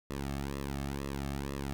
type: tone with flanger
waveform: sawtooth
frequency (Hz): 69.3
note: C#2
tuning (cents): 0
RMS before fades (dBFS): -37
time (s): 0.1-1.73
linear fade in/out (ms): 0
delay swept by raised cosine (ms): 1.3 to 2.07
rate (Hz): 2.1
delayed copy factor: -1
effects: none